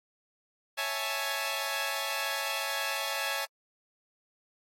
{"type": "chord", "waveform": "10% pulse", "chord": "A major seventh", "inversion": "first", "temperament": "equal", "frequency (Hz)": [554.4, 659.3, 830.6, 880], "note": ["C#5", "E5", "G#5", "A5"], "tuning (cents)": [0, 0, 0, 0], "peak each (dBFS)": -28, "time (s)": [0.77, 3.46], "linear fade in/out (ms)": 20, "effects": ["AAC 48 kbps"]}